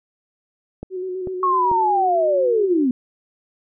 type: click train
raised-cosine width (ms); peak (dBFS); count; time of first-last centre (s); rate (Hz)
2; -17; 3; 0.83-1.715; 2.26
type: tone with vibrato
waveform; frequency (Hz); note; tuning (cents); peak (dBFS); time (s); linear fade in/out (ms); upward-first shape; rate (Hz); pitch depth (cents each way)
sine; 370; F#4; 0; -24; 0.9-2.87; 50; square; 8; 27
type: linear sweep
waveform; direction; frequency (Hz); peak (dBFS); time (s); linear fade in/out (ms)
sine; down; 1108.7 to 240; -15; 1.43-2.91; 2
effects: none